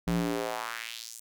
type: tone with high-pass filter sweep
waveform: square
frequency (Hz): 57.4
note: A#1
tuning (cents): -26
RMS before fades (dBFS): -33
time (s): 0.07-1.2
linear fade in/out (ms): 5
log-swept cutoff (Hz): 120 to 8500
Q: 2.1
effects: none